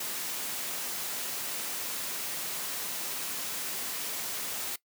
white noise, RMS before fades -35 dBFS, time 0-4.76 s, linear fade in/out 5 ms, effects noise-tail reverb RT60 0.1 s tail -20 dB re dry + high-pass 150 Hz 12 dB/octave

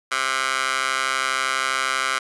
15% pulse tone with high-pass filter, 132.4 Hz, C3, 21 cents sharp, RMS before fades -23 dBFS, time 0.11-2.19 s, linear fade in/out 10 ms, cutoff 1400 Hz, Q 1.8, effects resampled to 24000 Hz

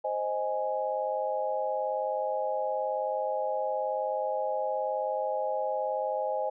sine chord, Ab major, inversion first, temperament equal, 523.3 / 622.3 / 830.6 Hz, C5 / Eb5 / Ab5, 0 / 0 / 0 cents, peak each -32 dBFS, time 0.04-6.5 s, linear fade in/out 10 ms, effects none

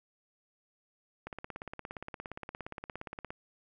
click train, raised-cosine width 0.5 ms, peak -25 dBFS, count 36, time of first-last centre 1.27-3.305 s, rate 17.2 Hz, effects none

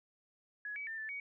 sine tone with pitch steps, 1682 / 2280 / 1793 / 1756 / 2249 Hz, G#6 / C#7 / A6 / A6 / C#7, +22 / +48 / +32 / -4 / +24 cents, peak -39 dBFS, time 0.65-1.2 s, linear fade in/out 2 ms, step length 110 ms, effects none

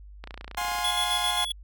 click train, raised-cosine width 0.3 ms, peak -23 dBFS, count 17, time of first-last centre 0.24-0.786 s, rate 29.3 Hz
sawtooth chord, F minor, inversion none, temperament equal with one note detuned, 712.3 / 830.6 / 1046.5 Hz, F5 / Ab5 / C6, +34 / 0 / 0 cents, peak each -28 dBFS, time 0.57-1.45 s, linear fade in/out 5 ms
square tone with tremolo, 3378 Hz, G#7, 29 cents sharp, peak -25 dBFS, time 0.84-1.52 s, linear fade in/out 5 ms, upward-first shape square, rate 7.5 Hz, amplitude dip 50%
effects added 50 Hz sine -43 dBFS peak until 1.63 s

